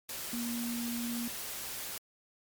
sine tone in noise, 236.6 Hz, A#3, 26 cents sharp, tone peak -34 dBFS, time 0.33-1.28 s, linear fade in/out 2 ms, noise white, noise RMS -40 dBFS, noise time 0.09-1.98 s, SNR +3 dB, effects MP3 96 kbps

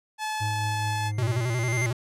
sawtooth tone, 862 Hz, A5, 36 cents flat, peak -24 dBFS, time 0.18-1.12 s, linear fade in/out 50 ms
triangle tone with tremolo, 105.2 Hz, G#2, 23 cents sharp, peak -24 dBFS, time 0.4-1.4 s, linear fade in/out 20 ms, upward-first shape triangle, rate 4.7 Hz, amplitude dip 30%
square tone with exponential growth, 2093 Hz, C7, in tune, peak -26 dBFS, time 0.66-1.86 s, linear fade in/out 1 ms, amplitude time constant 260 ms
square tone with vibrato, 120.2 Hz, B2, 46 cents flat, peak -25 dBFS, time 1.18-1.93 s, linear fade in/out 5 ms, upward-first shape square, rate 11 Hz, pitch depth 83 cents each way
effects low-pass 11000 Hz 12 dB/octave

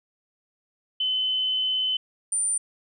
sine tone pair in turn, 3039 / 9107 Hz, F#7 / C#9, +46 / +46 cents, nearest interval octave + perfect fifth, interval 1900 cents, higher second, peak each -22 dBFS, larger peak neither, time 1-1.97 / 2.32-2.58 s, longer first, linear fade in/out 5 ms, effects none

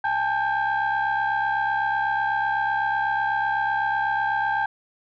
sine tone cluster, 808 / 876 / 1581 Hz, G#5 / A5 / G6, -48 / -8 / +14 cents, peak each -24 dBFS, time 0.04-4.66 s, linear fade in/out 5 ms, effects tanh soft clip ceiling -16 dBFS

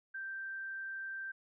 sine tone, 1568 Hz, G6, in tune, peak -39 dBFS, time 0.14-1.32 s, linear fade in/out 10 ms, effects none

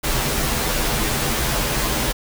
pink noise with comb filter, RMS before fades -21 dBFS, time 0.03-2.13 s, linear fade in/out 20 ms, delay 11 ms, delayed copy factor -0.85, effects none

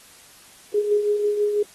sine tone with tremolo, 415.3 Hz, G#4, in tune, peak -16 dBFS, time 0.74-1.63 s, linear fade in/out 5 ms, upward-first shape triangle, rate 6.1 Hz, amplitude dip 50%, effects white hiss -49 dBFS RMS until 1.74 s + AAC 32 kbps

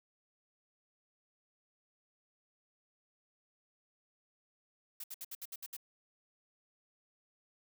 blue noise bursts, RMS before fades -44 dBFS, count 8, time 5-5.767 s, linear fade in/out 5 ms, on 39 ms, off 65 ms, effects none

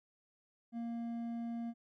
triangle tone with hard clipping, 233.1 Hz, A#3, in tune, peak -39 dBFS, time 0.72-1.74 s, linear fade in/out 50 ms, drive 9 dB, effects none

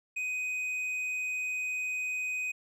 sine tone with tanh clipping, 2503 Hz, D#7, 10 cents sharp, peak -32 dBFS, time 0.16-2.52 s, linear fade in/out 10 ms, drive 6 dB, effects none

